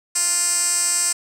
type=tone with band-pass filter; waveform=10% pulse; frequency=349.2 Hz; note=F4; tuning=in tune; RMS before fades=-20 dBFS; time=0.15-1.13 s; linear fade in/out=10 ms; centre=7700 Hz; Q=7.7; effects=none